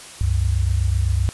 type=tone pair together; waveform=sine; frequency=67.25 / 95.1 Hz; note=C2 / F#2; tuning=+48 / +48 cents; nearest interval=tritone; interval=600 cents; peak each=-19 dBFS; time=0.21-1.29 s; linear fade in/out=0 ms; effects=white hiss -39 dBFS RMS until 1.33 s + resampled to 24000 Hz